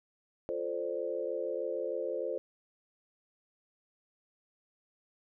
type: chord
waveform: sine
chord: D minor seventh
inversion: first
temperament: equal with one note detuned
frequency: 349.2 / 440 / 523.3 / 589.7 Hz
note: F4 / A4 / C5 / D5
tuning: 0 / 0 / 0 / +7 cents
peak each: -40 / -38 / -35 / -40 dBFS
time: 0.49-2.38 s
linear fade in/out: 0 ms
effects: none